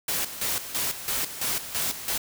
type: noise with tremolo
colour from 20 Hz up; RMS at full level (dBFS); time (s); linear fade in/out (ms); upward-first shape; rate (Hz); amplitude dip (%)
white; -27; 0.08-2.18; 5; square; 3; 70
effects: none